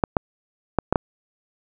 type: clicks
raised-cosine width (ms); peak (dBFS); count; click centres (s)
1; -3; 5; 0.038 / 0.168 / 0.787 / 0.926 / 0.958
effects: none